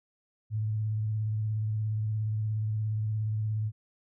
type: tone with vibrato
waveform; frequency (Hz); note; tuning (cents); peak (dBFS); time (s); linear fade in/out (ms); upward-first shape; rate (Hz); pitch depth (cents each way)
sine; 108; A2; -32; -27; 0.5-3.72; 50; sine; 17; 29
effects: none